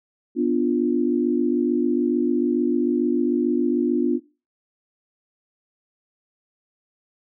sine chord, B diminished, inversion none, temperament equal, 246.9 / 293.7 / 349.2 Hz, B3 / D4 / F4, 0 / 0 / 0 cents, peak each -22 dBFS, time 0.35-4.2 s, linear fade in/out 50 ms, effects noise-tail reverb RT60 0.3 s tail -18 dB re dry

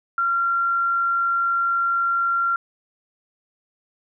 sine tone, 1376 Hz, F6, 26 cents flat, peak -18 dBFS, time 0.18-2.56 s, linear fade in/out 2 ms, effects none

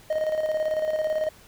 triangle tone with tremolo, 622.3 Hz, D#5, in tune, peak -19 dBFS, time 0.1-1.29 s, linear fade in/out 5 ms, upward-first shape square, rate 18 Hz, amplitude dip 50%, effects pink hiss -52 dBFS RMS until 1.47 s

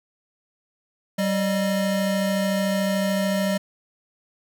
square tone pair together, 192.3 / 610.5 Hz, G3 / D#5, -33 / -33 cents, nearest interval octave + minor sixth, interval 2000 cents, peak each -23 / -26 dBFS, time 1.18-3.58 s, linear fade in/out 10 ms, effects none

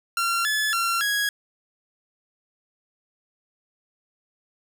sawtooth tone with pitch steps, 1372 / 1720 / 1367 / 1660 Hz, F6 / A6 / F6 / G#6, -31 / -40 / -37 / -1 cents, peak -18 dBFS, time 0.17-1.29 s, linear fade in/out 2 ms, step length 280 ms, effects none

